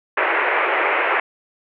white band-pass noise, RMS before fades -19 dBFS, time 0.17-1.2 s, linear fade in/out 5 ms, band 350 to 2400 Hz, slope 48 dB/octave, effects none

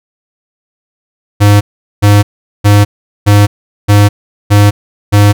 square tone bursts, 102.7 Hz, G#2, 19 cents flat, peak -3 dBFS, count 7, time 1.4-5.33 s, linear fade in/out 20 ms, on 210 ms, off 410 ms, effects none

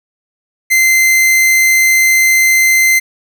45% pulse tone, 2075 Hz, C7, 15 cents flat, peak -7 dBFS, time 0.7-3 s, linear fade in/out 20 ms, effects none

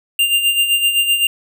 square tone with tremolo, 2794 Hz, F7, in tune, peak -11 dBFS, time 0.19-1.27 s, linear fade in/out 2 ms, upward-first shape sine, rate 7.8 Hz, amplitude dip 60%, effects none

